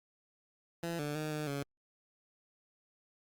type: tone with pitch steps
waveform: 15% pulse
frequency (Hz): 168.8 / 147.4 / 153.8 / 151.8 / 141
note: E3 / D3 / D#3 / D#3 / C#3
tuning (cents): +41 / +7 / -20 / -42 / +30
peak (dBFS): -29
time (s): 0.83-1.63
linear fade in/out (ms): 2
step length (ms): 160
effects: Opus 48 kbps